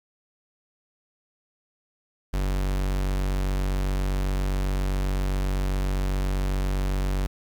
45% pulse tone, 47.55 Hz, F#1, 48 cents sharp, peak -23 dBFS, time 2.33-7.27 s, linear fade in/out 10 ms, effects 9-bit

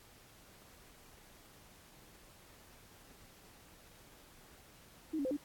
sine tone with pitch steps, 315.9 / 279.9 / 517 / 291.1 Hz, D#4 / C#4 / C5 / D4, +26 / +17 / -21 / -15 cents, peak -33 dBFS, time 5.13-5.37 s, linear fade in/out 10 ms, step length 60 ms, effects pink hiss -60 dBFS RMS until 5.44 s + AAC 64 kbps

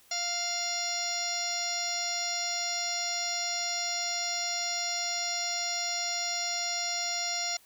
harmonic tone, 699 Hz, F5, 1 cent sharp, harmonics 1 / 2 / 3 / 4 / 5 / 6 / 7 / 8 / 10, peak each -38 / -44 / -38 / -44 / -43 / -38 / -41 / -33 / -38 dBFS, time 0.11-7.57 s, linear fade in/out 5 ms, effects white hiss -60 dBFS RMS until 7.65 s

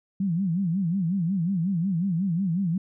sine tone with vibrato, 180 Hz, F#3, 47 cents flat, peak -22 dBFS, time 0.2-2.78 s, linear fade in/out 5 ms, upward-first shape sine, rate 5.5 Hz, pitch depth 190 cents each way, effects none

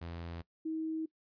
sawtooth / sine tone pair in turn, 84.7 / 318.7 Hz, E2 / D#4, +48 / +42 cents, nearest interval octave + major seventh, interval 2294 cents, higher second, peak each -37 / -33 dBFS, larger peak second, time 0.01-0.42 / 0.65-1.06 s, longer neither, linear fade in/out 10 ms, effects noise-tail reverb RT60 0.1 s tail -20 dB re dry + resampled to 11025 Hz

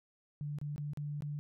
sine tone with dropouts, 146.83 Hz, D3, in tune, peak -36 dBFS, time 0.41-1.39 s, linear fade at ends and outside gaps 0 ms, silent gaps 0.586-0.614 / 0.761-0.78 / 0.934-0.973 / 1.207-1.222 s, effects none

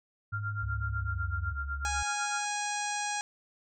sine tone with tremolo, 1391 Hz, F6, 7 cents flat, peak -32 dBFS, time 0.32-2.45 s, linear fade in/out 20 ms, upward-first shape sine, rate 8 Hz, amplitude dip 90%
sine tone with pitch glide, 103.83 to 90.39 Hz, G#2 to F#2, 0 to -40 cents, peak -33 dBFS, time 0.32-1.53 s, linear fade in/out 10 ms, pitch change -240 cents, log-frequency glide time 0.92-1.32 s
sine tone, 69.3 Hz, C#2, in tune, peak -34 dBFS, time 0.62-2.03 s, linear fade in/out 5 ms
harmonic tone, 827 Hz, G#5, 8 cents flat, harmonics 1 / 2 / 3 / 4 / 5 / 6 / 7 / 8 / 9 / 10, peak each -34 / -38 / -40 / -45 / -44 / -49 / -40 / -44 / -42 / -47 dBFS, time 1.85-3.21 s, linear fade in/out 0 ms
effects none

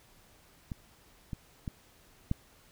clicks, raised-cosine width 5 ms, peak -24 / -24 / -23 / -16 dBFS, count 4, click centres 0.718 / 1.332 / 1.678 / 2.314 s, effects pink hiss -61 dBFS RMS until 2.71 s

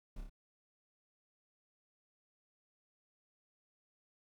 brown noise with echo, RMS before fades -45 dBFS, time 0.16-0.21 s, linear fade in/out 5 ms, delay 29 ms, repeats 3, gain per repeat -3 dB, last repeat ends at 0.297 s, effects none

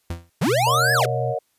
40% pulse tone with exponential decay, 85.1 Hz, F2, 44 cents flat, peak -22 dBFS, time 0.1-0.3 s, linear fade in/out 5 ms, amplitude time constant 43 ms
square linear two-way sweep, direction up then down, 108 to 1752 to 356.2 Hz, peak -18 dBFS, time 0.41-1.06 s, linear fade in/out 10 ms, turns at 0.93 s
sine tone with pitch glide, 123.47 to 124.19 Hz, B2 to B2, 0 to +10 cents, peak -24 dBFS, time 0.45-1.35 s, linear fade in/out 50 ms, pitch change +10 cents, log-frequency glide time 0.66-0.94 s
sine chord, D# minor seventh, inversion second, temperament equal with one note detuned, 466.2 / 554.4 / 622.3 / 725.2 Hz, A#4 / C#5 / D#5 / F#5, 0 / 0 / 0 / -35 cents, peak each -28 dBFS, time 0.66-1.39 s, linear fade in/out 10 ms
effects white hiss -67 dBFS RMS until 1.58 s + resampled to 32000 Hz

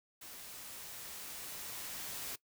white noise with level ramp, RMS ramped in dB -50 to -42 dBFS, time 0.21-2.36 s, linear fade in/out 10 ms, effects noise-tail reverb RT60 0.1 s tail -20 dB re dry

